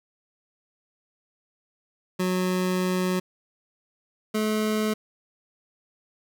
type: tone pair in turn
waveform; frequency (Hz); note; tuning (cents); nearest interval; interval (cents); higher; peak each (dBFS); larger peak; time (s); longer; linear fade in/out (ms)
25% pulse; 183.5 / 215.2; F#3 / A3; -14 / -38; minor third; 276; second; -19; neither; 2.19-3.2 / 4.34-4.94; first; 10
effects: none